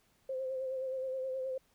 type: tone with vibrato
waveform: sine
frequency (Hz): 523.3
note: C5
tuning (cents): 0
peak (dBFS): -34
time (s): 0.29-1.58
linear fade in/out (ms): 5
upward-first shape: sine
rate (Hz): 9.5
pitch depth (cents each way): 33
effects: pink hiss -71 dBFS RMS until 1.74 s